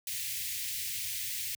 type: band-stop noise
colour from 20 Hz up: white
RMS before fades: -36 dBFS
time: 0.07-1.55 s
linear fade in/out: 2 ms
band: 130 to 1900 Hz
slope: 48 dB/octave
effects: high-pass 80 Hz 12 dB/octave